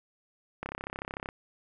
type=click train; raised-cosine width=0.5 ms; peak=-20 dBFS; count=23; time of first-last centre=0.63-1.289 s; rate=33.4 Hz; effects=none